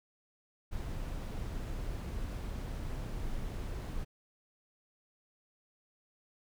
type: noise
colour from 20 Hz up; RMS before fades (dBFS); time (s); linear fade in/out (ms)
brown; -38; 0.71-4.05; 20
effects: none